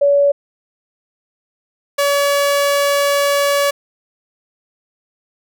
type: tone pair in turn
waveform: sine / sawtooth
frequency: 568 / 568 Hz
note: C#5 / C#5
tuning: +42 / +42 cents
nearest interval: unison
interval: 0 cents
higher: neither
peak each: -9 dBFS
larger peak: neither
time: 0.01-0.32 / 1.98-3.71 s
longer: second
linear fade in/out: 10 ms
effects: none